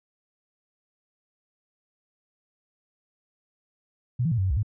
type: tone with pitch steps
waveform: sine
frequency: 123.2 / 164.7 / 118 / 95 / 94.1 / 66.1 / 104.8 Hz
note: B2 / E3 / A#2 / F#2 / F#2 / C2 / G#2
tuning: -4 / -1 / +22 / +46 / +30 / +18 / +16 cents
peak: -21 dBFS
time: 4.19-4.631 s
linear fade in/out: 10 ms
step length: 63 ms
effects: none